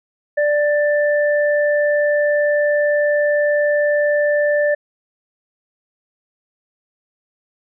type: tone pair together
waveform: sine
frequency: 588.9 / 1769 Hz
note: D5 / A6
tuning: +5 / +9 cents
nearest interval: octave + perfect fifth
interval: 1904 cents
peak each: -14 / -21 dBFS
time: 0.37-4.75 s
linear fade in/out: 10 ms
effects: none